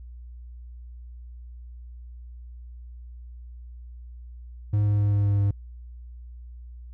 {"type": "tone with pitch steps", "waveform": "triangle", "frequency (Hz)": [103.83, 103.17, 102.52, 101.87, 101.22, 100.58], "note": ["G#2", "G#2", "G#2", "G#2", "G#2", "G2"], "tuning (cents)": [0, -11, -22, -33, -44, 45], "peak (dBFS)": -17, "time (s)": [4.73, 5.51], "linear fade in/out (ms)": 5, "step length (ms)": 130, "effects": ["added 60 Hz sine -39 dBFS peak until 6.93 s"]}